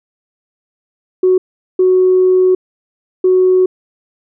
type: tone bursts at uneven times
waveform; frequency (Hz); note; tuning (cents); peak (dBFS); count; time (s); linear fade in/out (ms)
sine; 370; F#4; 0; -6; 3; 1.23-1.38 / 1.79-2.55 / 3.24-3.66; 5
effects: tanh soft clip ceiling -2 dBFS